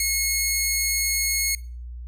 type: tone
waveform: 10% pulse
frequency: 2174 Hz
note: C#7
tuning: 34 cents flat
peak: -12 dBFS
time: 0-1.55 s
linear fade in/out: 2 ms
effects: noise-tail reverb RT60 0.4 s tail -22 dB re dry + added 60 Hz sine -33 dBFS peak until 2.07 s